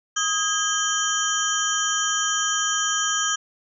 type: tone cluster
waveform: sine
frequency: 1257 / 1628 / 3126 / 5880 / 6710 Hz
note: D#6 / G#6 / G7 / F#8 / G#8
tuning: +17 / -35 / -6 / -12 / +17 cents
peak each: -27 dBFS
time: 0.16-3.36 s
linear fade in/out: 10 ms
effects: none